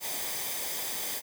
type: noise with comb filter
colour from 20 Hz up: white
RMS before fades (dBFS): -34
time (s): 0-1.22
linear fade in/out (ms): 50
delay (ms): 0.72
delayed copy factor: -0.55
effects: none